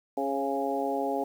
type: harmonic tone with a mistuned harmonic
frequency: 138.1 Hz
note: C#3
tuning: 6 cents flat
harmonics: 2 / 3 / 4 / 5 / 6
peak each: -33 / -33 / -33 / -33 / -33 dBFS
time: 0.17-1.24 s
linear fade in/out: 5 ms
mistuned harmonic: 4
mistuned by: -19 cents
effects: 9-bit